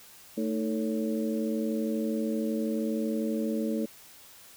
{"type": "harmonic tone with a mistuned harmonic", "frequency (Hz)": 111.2, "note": "A2", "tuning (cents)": 19, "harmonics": [2, 3, 4, 5], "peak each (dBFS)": [-29, -33, -35, -37], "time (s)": [0.37, 3.86], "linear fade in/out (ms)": 10, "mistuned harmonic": 3, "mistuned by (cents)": -99, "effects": ["white hiss -52 dBFS RMS until 4.56 s"]}